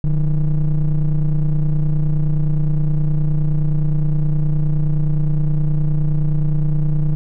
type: ring-modulated tone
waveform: triangle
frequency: 82.41 Hz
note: E2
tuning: in tune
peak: -8 dBFS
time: 0.04-7.15 s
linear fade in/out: 0 ms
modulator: 67.6 Hz
effects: none